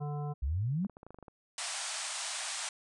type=harmonic tone; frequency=146.83 Hz; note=D3; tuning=in tune; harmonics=1 / 3 / 5 / 7 / 9; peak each=-34 / -45 / -44 / -50 / -55 dBFS; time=0-0.34 s; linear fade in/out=20 ms
type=exponential sweep; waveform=sine; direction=up; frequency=61.1 to 210 Hz; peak=-29 dBFS; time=0.42-0.87 s; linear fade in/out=10 ms
type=clicks; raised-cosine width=1 ms; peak=-35 dBFS; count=10; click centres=0.848 / 0.897 / 0.969 / 1.031 / 1.066 / 1.106 / 1.145 / 1.187 / 1.227 / 1.282 s
type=band-pass noise; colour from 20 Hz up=white; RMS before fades=-38 dBFS; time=1.58-2.69 s; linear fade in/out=2 ms; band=600 to 9600 Hz; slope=96 dB/octave
effects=none